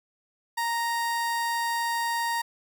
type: tone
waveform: 30% pulse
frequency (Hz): 932.3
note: A#5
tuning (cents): 0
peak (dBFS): -23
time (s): 0.57-2.42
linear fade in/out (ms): 10
effects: none